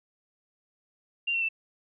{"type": "tone with pitch steps", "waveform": "sine", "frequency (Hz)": [2777, 2718, 2661], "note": ["F7", "F7", "E7"], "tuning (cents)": [-10, -48, 16], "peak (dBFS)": -25, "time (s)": [1.27, 1.489], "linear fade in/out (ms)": 10, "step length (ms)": 73, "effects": []}